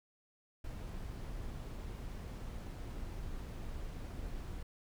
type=noise; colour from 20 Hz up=brown; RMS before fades=-43 dBFS; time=0.64-4.63 s; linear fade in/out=5 ms; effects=none